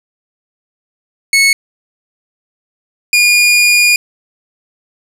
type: tone pair in turn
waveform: sawtooth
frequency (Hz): 2201 / 2433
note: C#7 / D#7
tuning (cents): -13 / -39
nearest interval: major second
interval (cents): 174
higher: second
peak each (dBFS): -3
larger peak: neither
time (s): 1.33-1.53 / 3.13-3.96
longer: second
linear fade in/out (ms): 2
effects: low-pass 12000 Hz 12 dB/octave + 7-bit